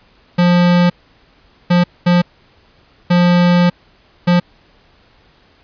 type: tone bursts at uneven times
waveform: square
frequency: 176.1 Hz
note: F3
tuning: 15 cents sharp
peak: -9 dBFS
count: 5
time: 0.38-0.9 / 1.7-1.84 / 2.06-2.22 / 3.1-3.7 / 4.27-4.4 s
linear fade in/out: 10 ms
effects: pink hiss -51 dBFS RMS until 5.63 s + resampled to 11025 Hz